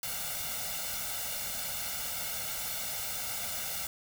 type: noise with comb filter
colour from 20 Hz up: white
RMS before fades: -36 dBFS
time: 0.03-3.87 s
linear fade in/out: 2 ms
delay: 1.4 ms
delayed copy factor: +1
effects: none